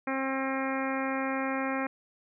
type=harmonic tone; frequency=267.2 Hz; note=C4; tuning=36 cents sharp; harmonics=1 / 2 / 3 / 4 / 5 / 6 / 7 / 8 / 9; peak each=-32 / -35 / -37 / -38 / -39 / -40 / -40 / -41 / -42 dBFS; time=0.07-1.87 s; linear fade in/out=5 ms; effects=none